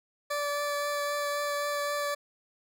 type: tone with vibrato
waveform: 20% pulse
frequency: 580 Hz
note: D5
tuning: 22 cents flat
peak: -24 dBFS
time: 0.3-2.15 s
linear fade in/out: 10 ms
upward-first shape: triangle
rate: 3.8 Hz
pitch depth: 11 cents each way
effects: none